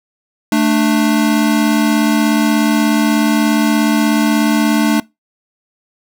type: tone pair together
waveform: square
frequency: 219.8 / 296.5 Hz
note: A3 / D4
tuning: -2 / +17 cents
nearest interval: perfect fourth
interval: 519 cents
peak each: -14 dBFS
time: 0.52-5 s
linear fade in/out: 2 ms
effects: noise-tail reverb RT60 0.2 s tail -22 dB re dry